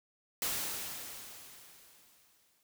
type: noise with exponential decay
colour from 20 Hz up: white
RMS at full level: -33 dBFS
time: 0.42-2.63 s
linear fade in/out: 2 ms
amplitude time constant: 480 ms
effects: none